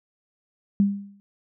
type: tone with exponential decay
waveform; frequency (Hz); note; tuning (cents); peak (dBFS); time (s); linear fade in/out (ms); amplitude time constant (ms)
sine; 200.2; G3; +37; -13; 0.8-1.2; 0; 85
effects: none